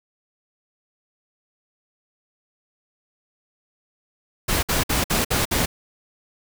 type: noise bursts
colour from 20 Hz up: pink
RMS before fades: -21 dBFS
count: 6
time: 4.48-5.66 s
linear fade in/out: 10 ms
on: 150 ms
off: 56 ms
effects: none